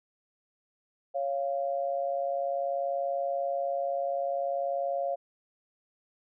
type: tone pair together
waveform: sine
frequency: 554.5 / 695 Hz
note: C#5 / F5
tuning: 0 / -9 cents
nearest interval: major third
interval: 391 cents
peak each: -30 / -31 dBFS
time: 1.14-5.16 s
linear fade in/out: 20 ms
effects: none